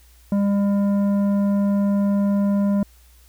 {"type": "tone with tanh clipping", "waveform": "sine", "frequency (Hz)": 200.9, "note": "G3", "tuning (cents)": 43, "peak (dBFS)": -18, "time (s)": [0.32, 2.83], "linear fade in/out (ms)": 2, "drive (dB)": 10, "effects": ["added 60 Hz sine -49 dBFS peak until 3.28 s", "white hiss -56 dBFS RMS until 3.28 s"]}